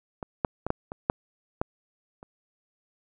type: clicks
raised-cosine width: 1 ms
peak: -20 / -9 / -15 / -10 / -21 / -7 / -11 / -30 dBFS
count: 8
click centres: 0.228 / 0.448 / 0.666 / 0.704 / 0.919 / 1.099 / 1.615 / 2.229 s
effects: none